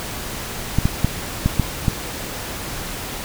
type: clicks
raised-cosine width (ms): 5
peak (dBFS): -3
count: 6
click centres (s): 0.786 / 0.855 / 1.046 / 1.46 / 1.597 / 1.882
effects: pink hiss -29 dBFS RMS until 3.24 s